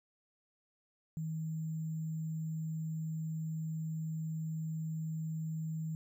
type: tone with sample-and-hold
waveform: sine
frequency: 159 Hz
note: D#3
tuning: 38 cents sharp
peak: -35 dBFS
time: 1.17-5.95 s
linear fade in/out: 0 ms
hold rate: 7350 Hz
effects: none